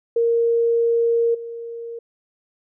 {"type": "tone with level steps", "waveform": "sine", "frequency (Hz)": 465.2, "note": "A#4", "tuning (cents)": -4, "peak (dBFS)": [-15, -29], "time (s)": [0.16, 1.99], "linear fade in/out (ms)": 5, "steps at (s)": 1.34, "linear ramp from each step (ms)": 10, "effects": []}